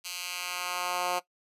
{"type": "tone with high-pass filter sweep", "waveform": "10% pulse", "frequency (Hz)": 178.9, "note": "F3", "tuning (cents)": 42, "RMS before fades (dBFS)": -33, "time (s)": [0.04, 1.2], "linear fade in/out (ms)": 20, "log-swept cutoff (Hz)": [3600, 600], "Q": 0.98, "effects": ["noise-tail reverb RT60 0.1 s tail -17 dB re dry", "resampled to 32000 Hz"]}